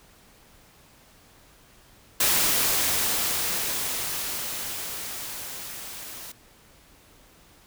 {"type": "noise with level ramp", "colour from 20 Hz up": "white", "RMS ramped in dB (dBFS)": [-21, -40], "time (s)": [2.2, 6.32], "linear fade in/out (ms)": 5, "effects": ["pink hiss -55 dBFS RMS until 7.66 s"]}